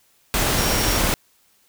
sine tone in noise, 5590 Hz, F8, 1 cent sharp, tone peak -28 dBFS, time 0.58-0.98 s, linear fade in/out 0 ms, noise pink, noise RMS -20 dBFS, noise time 0.34-1.14 s, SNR -11 dB, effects white hiss -60 dBFS RMS until 1.68 s

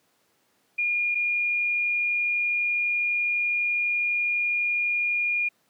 sine tone pair in turn, 2424 / 2424 Hz, D#7 / D#7, -46 / -46 cents, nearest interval unison, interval 0 cents, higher neither, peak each -22 dBFS, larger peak neither, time 0.78-1.15 / 1.15-5.49 s, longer second, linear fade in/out 10 ms, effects pink hiss -67 dBFS RMS until 5.69 s + high-pass 200 Hz 12 dB/octave

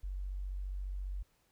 sine tone, 47.33 Hz, F#1, 40 cents sharp, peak -36 dBFS, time 0.03-1.23 s, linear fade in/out 10 ms, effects pink hiss -73 dBFS RMS until 1.51 s

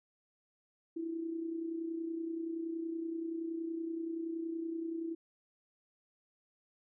sine tone with amplitude modulation, 329.6 Hz, E4, in tune, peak -33 dBFS, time 0.96-5.15 s, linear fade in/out 10 ms, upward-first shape sine, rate 30.6 Hz, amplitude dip 55%, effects none

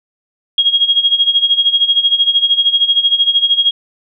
sine tone with tremolo, 3277 Hz, G#7, 24 cents flat, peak -6 dBFS, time 0.58-3.71 s, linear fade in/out 2 ms, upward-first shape sine, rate 13 Hz, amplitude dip 80%, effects none

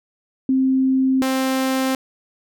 sine / sawtooth tone pair in turn, 263.2 / 263.2 Hz, C4 / C4, +10 / +10 cents, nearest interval unison, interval 0 cents, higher neither, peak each -14 dBFS, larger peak neither, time 0.49-1.22 / 1.22-1.95 s, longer neither, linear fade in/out 2 ms, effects none

